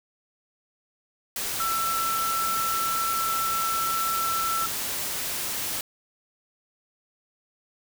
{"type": "tone in noise", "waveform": "sine", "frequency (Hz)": 1334, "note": "E6", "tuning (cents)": 20, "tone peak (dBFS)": -25, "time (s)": [1.6, 4.66], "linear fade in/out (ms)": 2, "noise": "white", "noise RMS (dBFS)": -30, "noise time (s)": [1.36, 5.81], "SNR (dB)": 2, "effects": []}